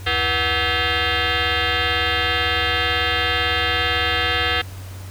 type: tone with frequency modulation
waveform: sine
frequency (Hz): 740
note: F#5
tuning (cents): 0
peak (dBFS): -17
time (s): 0.06-4.62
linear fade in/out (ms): 10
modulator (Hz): 408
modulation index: 7.4
effects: added 94 Hz sine -32 dBFS peak until 5.1 s + pink hiss -42 dBFS RMS until 5.1 s